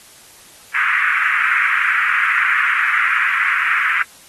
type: band-pass noise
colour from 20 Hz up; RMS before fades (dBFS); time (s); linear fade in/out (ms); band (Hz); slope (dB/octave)
pink; -17; 0.74-4.03; 10; 1300 to 2300; 48
effects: white hiss -44 dBFS RMS until 4.28 s + AAC 32 kbps